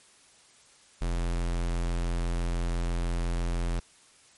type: tone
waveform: square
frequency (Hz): 43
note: F1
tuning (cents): -26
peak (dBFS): -27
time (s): 1.01-3.8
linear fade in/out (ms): 10
effects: white hiss -58 dBFS RMS until 4.37 s + MP3 48 kbps